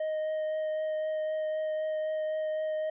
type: tone with vibrato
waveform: triangle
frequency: 622.3 Hz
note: D#5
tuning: in tune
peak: -27 dBFS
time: 0-2.9 s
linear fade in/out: 5 ms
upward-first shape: triangle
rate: 3.9 Hz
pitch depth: 10 cents each way
effects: resampled to 8000 Hz